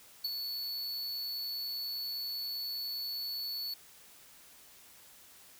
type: tone with ADSR envelope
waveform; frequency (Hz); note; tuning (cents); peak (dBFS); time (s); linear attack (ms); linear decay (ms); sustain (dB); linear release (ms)
square; 4435; C#8; 0; -30; 0.24-3.74; 9; 24; -6; 4
effects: white hiss -57 dBFS RMS until 5.59 s